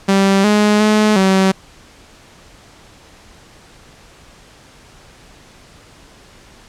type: tone with pitch steps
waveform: sawtooth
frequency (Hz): 195.2 / 209.5 / 213.2 / 190.9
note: G3 / G#3 / G#3 / G3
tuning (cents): -7 / +15 / +46 / -46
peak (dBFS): -6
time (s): 0.08-1.52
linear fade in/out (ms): 10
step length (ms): 360
effects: pink hiss -44 dBFS RMS until 6.68 s + low-pass 8000 Hz 12 dB/octave